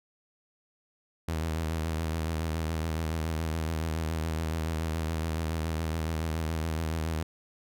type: tone with vibrato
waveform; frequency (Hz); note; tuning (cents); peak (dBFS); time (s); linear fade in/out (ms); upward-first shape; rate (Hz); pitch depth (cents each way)
sawtooth; 80.3; E2; -45; -25; 1.28-7.23; 5; sine; 7.1; 53
effects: none